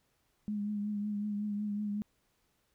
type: tone with vibrato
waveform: sine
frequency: 207.3 Hz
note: G#3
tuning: 3 cents flat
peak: -32 dBFS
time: 0.48-2.02 s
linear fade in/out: 0 ms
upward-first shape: triangle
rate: 5.4 Hz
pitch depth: 38 cents each way
effects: pink hiss -75 dBFS RMS until 2.74 s